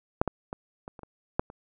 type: clicks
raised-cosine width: 1 ms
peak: -7 / -13 / -20 / -25 / -30 / -28 / -9 / -29 dBFS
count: 8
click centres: 0.215 / 0.277 / 0.529 / 0.879 / 0.992 / 1.033 / 1.395 / 1.501 s
effects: none